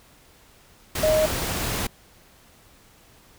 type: tone in noise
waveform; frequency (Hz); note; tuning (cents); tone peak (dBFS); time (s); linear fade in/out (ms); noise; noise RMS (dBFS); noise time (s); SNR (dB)
sine; 622.3; D#5; 0; -17; 1.03-1.26; 5; pink; -27; 0.95-1.87; +7
effects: pink hiss -54 dBFS RMS until 3.38 s